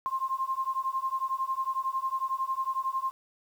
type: beating tone pair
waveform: sine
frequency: 1054 / 1065 Hz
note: C6 / C6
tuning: +12 / +30 cents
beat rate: 11 Hz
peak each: -31 dBFS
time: 0.06-3.11 s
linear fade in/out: 0 ms
effects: 9-bit